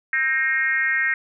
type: tone with frequency modulation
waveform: sine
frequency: 1864.7 Hz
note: A#6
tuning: in tune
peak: -18 dBFS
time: 0.13-1.14 s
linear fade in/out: 2 ms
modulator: 275 Hz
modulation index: 1.1
effects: none